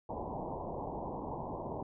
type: low-pass noise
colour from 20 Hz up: white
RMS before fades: -40 dBFS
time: 0.09-1.83 s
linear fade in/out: 5 ms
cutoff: 1000 Hz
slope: 96 dB/octave
effects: none